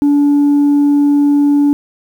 sine tone, 288 Hz, D4, 34 cents flat, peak -5 dBFS, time 0.02-1.73 s, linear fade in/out 0 ms, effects tanh soft clip ceiling -6 dBFS + 7-bit

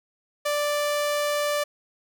sawtooth tone, 587.3 Hz, D5, in tune, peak -19 dBFS, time 0.45-1.64 s, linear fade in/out 10 ms, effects none

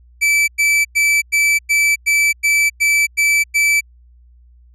45% pulse tone bursts, 2315 Hz, D7, 25 cents flat, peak -11 dBFS, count 10, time 0.21-3.81 s, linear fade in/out 20 ms, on 270 ms, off 100 ms, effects added 60 Hz sine -44 dBFS peak until 4.74 s + low-pass 11000 Hz 12 dB/octave

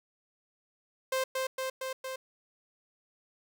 sawtooth tone with echo, 523.3 Hz, C5, in tune, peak -24 dBFS, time 1.12-1.24 s, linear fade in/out 5 ms, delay 230 ms, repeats 4, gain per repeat -2 dB, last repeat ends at 2.16 s, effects none

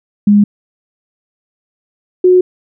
sine tone pair in turn, 205.5 / 365 Hz, G#3 / F#4, -18 / -24 cents, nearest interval minor seventh, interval 994 cents, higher second, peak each -4 dBFS, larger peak neither, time 0.27-0.44 / 2.24-2.41 s, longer neither, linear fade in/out 5 ms, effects none

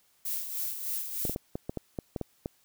violet noise with tremolo, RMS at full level -32 dBFS, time 0.25-1.35 s, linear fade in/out 5 ms, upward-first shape sine, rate 3.3 Hz, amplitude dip 55%
clicks, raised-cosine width 2 ms, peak -19 dBFS, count 10, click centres 1.252 / 1.296 / 1.361 / 1.555 / 1.695 / 1.773 / 1.988 / 2.162 / 2.213 / 2.459 s
effects white hiss -67 dBFS RMS until 2.64 s

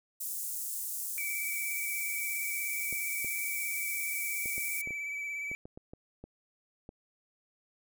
pink high-pass noise, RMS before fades -37 dBFS, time 0.2-4.82 s, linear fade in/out 10 ms, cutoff 7900 Hz, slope 24 dB/octave
triangle tone with vibrato, 2300 Hz, D7, 37 cents flat, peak -33 dBFS, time 1.18-5.55 s, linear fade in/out 0 ms, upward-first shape sine, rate 17 Hz, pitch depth 26 cents each way
clicks, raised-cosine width 2 ms, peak -32 dBFS, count 12, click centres 2.927 / 3.246 / 4.458 / 4.58 / 4.874 / 4.907 / 5.515 / 5.655 / 5.775 / 5.935 / 6.24 / 6.891 s
effects none

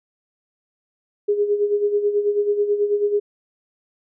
sine tone with tremolo, 411.8 Hz, G#4, 15 cents flat, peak -14 dBFS, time 1.28-3.2 s, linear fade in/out 10 ms, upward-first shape sine, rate 9.2 Hz, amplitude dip 65%, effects none

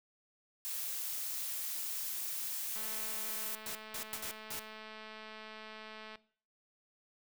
blue noise, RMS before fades -39 dBFS, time 0.65-3.55 s, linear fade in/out 0 ms
click train, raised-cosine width 0.3 ms, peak -33 dBFS, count 738, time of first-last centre 2.76-6.156 s, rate 217 Hz
white noise bursts, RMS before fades -41 dBFS, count 4, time 3.66-4.594 s, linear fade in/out 2 ms, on 91 ms, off 190 ms
white noise with exponential decay, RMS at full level -36 dBFS, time 4.13-4.33 s, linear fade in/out 1 ms, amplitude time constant 42 ms
effects noise-tail reverb RT60 0.5 s tail -18 dB re dry

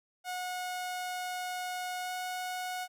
sawtooth tone with pitch glide, 728 to 732.2 Hz, F#5 to F#5, -28 to -18 cents, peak -31 dBFS, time 0.24-2.88 s, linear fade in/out 50 ms, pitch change +10 cents, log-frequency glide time 2.02-2.12 s, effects none

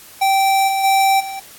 square tone with level steps, 778 Hz, G5, 13 cents flat, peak -13 / -17 / -12 / -26 dBFS, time 0.21-1.4 s, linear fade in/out 10 ms, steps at 0.67 / 0.83 / 1.19 s, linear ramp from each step 20 ms, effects white hiss -41 dBFS RMS until 1.58 s + AAC 64 kbps

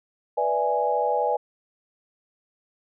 sine chord, E dominant seventh, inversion second, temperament equal with one note detuned, 491.9 / 587.3 / 659.3 / 830.6 Hz, B4 / D5 / E5 / G#5, -7 / 0 / 0 / 0 cents, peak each -26 / -27 / -29 / -24 dBFS, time 0.37-1.37 s, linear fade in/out 10 ms, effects none

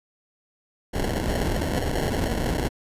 pink noise with sample-and-hold, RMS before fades -25 dBFS, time 0.93-2.69 s, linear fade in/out 20 ms, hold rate 1225 Hz, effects resampled to 32000 Hz

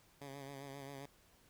10% pulse tone with vibrato, 138.59 Hz, C#3, in tune, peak -39 dBFS, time 0.21-1.06 s, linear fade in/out 5 ms, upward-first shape sine, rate 7.5 Hz, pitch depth 46 cents each way, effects pink hiss -68 dBFS RMS until 1.49 s

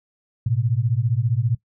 sine beating tone pair, 110 / 125 Hz, A2 / B2, 0 / +21 cents, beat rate 15 Hz, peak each -21 dBFS, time 0.46-1.55 s, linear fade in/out 5 ms, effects noise-tail reverb RT60 0.1 s tail -19 dB re dry

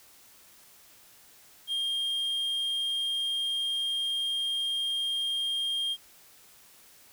triangle tone, 3215 Hz, G7, 43 cents sharp, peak -26 dBFS, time 1.67-5.97 s, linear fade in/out 50 ms, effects white hiss -56 dBFS RMS until 7.12 s

